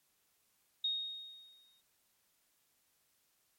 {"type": "tone with exponential decay", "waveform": "sine", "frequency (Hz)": 3729, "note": "A#7", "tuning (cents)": 0, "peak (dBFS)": -30, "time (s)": [0.84, 1.81], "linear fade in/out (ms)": 5, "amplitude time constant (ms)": 210, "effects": ["white hiss -75 dBFS RMS until 3.58 s", "MP3 64 kbps"]}